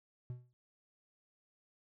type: tone with exponential decay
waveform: triangle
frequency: 123.47 Hz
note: B2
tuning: in tune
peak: -35 dBFS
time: 0.3-0.53 s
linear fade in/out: 0 ms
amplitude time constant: 50 ms
effects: none